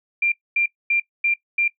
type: tone bursts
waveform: sine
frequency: 2380 Hz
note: D7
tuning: 22 cents sharp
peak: -16 dBFS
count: 5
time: 0.22-1.68 s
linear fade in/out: 5 ms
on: 100 ms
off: 240 ms
effects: noise-tail reverb RT60 0.1 s tail -20 dB re dry